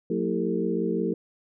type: tone cluster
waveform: sine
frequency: 180.9 / 226.8 / 327.7 / 393.2 / 449.9 Hz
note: F#3 / A#3 / E4 / G4 / A4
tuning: -39 / -47 / -10 / +5 / +39 cents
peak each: -30 dBFS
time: 0.1-1.14 s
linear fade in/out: 5 ms
effects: none